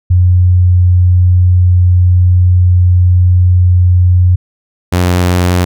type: tone pair in turn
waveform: sine / sawtooth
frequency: 89.9 / 89.43 Hz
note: F#2 / F2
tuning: -49 / +42 cents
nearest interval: unison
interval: 9 cents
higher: first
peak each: -4 dBFS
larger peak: neither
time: 0.1-4.36 / 4.92-5.65 s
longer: first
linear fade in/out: 10 ms
effects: none